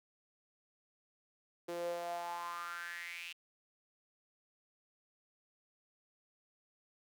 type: tone with high-pass filter sweep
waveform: sawtooth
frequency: 172.3 Hz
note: F3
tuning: 23 cents flat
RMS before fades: -42 dBFS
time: 1.68-3.33 s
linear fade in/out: 10 ms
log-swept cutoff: 410 to 2800 Hz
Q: 6.6
effects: none